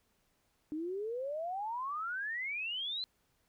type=exponential sweep; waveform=sine; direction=up; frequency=297.1 to 4130 Hz; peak=-35 dBFS; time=0.72-3.04 s; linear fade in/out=0 ms; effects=pink hiss -75 dBFS RMS until 3.48 s